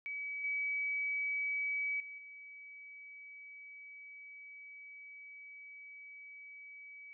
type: tone with level steps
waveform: sine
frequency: 2280 Hz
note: C#7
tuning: 48 cents sharp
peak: -38 / -33 / -45 / -49 dBFS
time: 0.06-7.13 s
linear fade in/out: 0 ms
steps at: 0.44 / 2 / 2.18 s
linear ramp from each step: 2 ms
effects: none